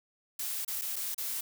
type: noise with dropouts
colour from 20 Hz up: blue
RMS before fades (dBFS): -35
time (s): 0.39-1.41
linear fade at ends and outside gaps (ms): 5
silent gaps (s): 0.649-0.678 / 0.814-0.818 / 0.959-0.963 / 1.146-1.179
effects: none

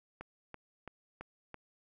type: click train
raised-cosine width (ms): 0.5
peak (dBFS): -29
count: 5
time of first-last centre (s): 0.21-1.543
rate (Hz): 3
effects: none

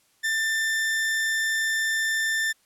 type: tone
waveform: 40% pulse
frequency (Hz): 1783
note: A6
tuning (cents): +22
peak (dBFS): -22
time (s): 0.23-2.53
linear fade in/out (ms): 20
effects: white hiss -64 dBFS RMS until 2.65 s + low-pass 12000 Hz 12 dB/octave

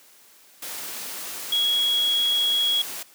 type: tone in noise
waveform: sine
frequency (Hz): 3322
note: G#7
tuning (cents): 0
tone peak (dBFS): -19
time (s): 1.52-2.82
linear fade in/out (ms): 5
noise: white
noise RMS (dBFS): -34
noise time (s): 0.62-3.03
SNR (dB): +12
effects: white hiss -53 dBFS RMS until 3.14 s + high-pass 200 Hz 12 dB/octave

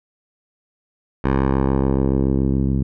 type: tone with low-pass filter sweep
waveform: 10% pulse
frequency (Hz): 67.1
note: C2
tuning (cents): +44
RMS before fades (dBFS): -18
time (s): 1.24-2.83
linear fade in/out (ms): 5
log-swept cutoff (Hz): 1600 to 200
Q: 1
effects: none

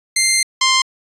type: tone pair in turn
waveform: 10% pulse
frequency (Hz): 2093 / 1048.7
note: C7 / C6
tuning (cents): 0 / +4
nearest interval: octave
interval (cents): 1196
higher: first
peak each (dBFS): -3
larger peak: neither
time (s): 0.16-0.43 / 0.61-0.82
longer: first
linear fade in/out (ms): 5
effects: resampled to 24000 Hz

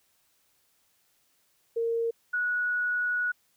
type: tone pair in turn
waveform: sine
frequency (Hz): 461.1 / 1463.9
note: A#4 / F#6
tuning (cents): -19 / -19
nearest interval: octave + minor sixth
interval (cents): 2000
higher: second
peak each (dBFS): -25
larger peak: neither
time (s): 1.76-2.11 / 2.33-3.32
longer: second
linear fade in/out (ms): 10
effects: white hiss -69 dBFS RMS until 3.56 s

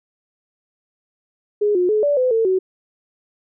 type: tone with pitch steps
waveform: sine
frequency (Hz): 415.8 / 359.3 / 427.2 / 579 / 508 / 450.3 / 374.9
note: G#4 / F4 / G#4 / D5 / B4 / A4 / F#4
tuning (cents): +2 / +49 / +49 / -25 / +49 / +40 / +23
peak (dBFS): -14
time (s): 1.61-2.59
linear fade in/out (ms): 10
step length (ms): 140
effects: none

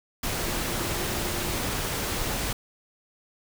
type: tone in noise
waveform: sine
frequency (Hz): 349.2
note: F4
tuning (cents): 0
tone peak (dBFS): -38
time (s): 0.39-1.55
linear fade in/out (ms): 5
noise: pink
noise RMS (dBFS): -29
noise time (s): 0.23-2.53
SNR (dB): -12
effects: none

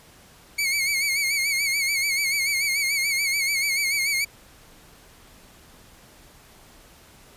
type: tone with vibrato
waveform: sawtooth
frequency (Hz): 2217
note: C#7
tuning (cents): 0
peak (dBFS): -18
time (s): 0.58-4.25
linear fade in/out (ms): 10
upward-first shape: sine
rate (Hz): 6.9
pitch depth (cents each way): 78
effects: pink hiss -51 dBFS RMS until 7.36 s + resampled to 32000 Hz

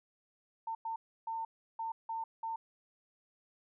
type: tone bursts at uneven times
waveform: sine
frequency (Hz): 903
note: A5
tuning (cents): +45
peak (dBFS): -35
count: 6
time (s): 0.67-0.75 / 0.85-0.96 / 1.27-1.45 / 1.79-1.92 / 2.09-2.24 / 2.43-2.56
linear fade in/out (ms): 5
effects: none

